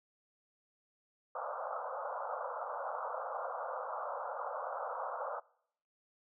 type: band-pass noise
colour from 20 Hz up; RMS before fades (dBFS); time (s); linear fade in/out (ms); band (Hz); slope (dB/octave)
pink; -40; 1.35-5.4; 5; 500 to 1400; 96
effects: noise-tail reverb RT60 0.7 s tail -24 dB re dry